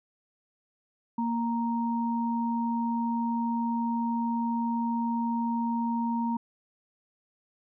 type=tone pair together; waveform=sine; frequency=233.1 / 932.4 Hz; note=A#3 / A#5; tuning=0 / 0 cents; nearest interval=2 octaves; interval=2400 cents; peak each=-27 / -31 dBFS; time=1.18-6.37 s; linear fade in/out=5 ms; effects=none